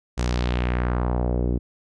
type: tone with low-pass filter sweep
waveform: sawtooth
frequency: 60.9 Hz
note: B1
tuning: 24 cents flat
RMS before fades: -23 dBFS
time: 0.17-1.59 s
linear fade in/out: 20 ms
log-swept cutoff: 7400 to 320 Hz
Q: 1.7
effects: none